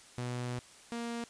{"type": "tone pair in turn", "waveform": "sawtooth", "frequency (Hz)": [123.1, 234.5], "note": ["B2", "A#3"], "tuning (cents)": [-5, 11], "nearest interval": "major seventh", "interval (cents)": 1116, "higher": "second", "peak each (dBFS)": [-31, -32], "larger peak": "first", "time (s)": [[0.18, 0.59], [0.92, 1.24]], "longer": "first", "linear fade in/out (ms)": 0, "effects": ["white hiss -56 dBFS RMS until 1.29 s", "resampled to 22050 Hz"]}